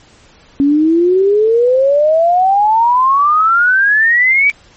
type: exponential sweep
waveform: sine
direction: up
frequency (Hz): 275.5 to 2308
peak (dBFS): -7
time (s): 0.6-4.5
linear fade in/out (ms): 0
effects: pink hiss -45 dBFS RMS until 4.76 s + MP3 32 kbps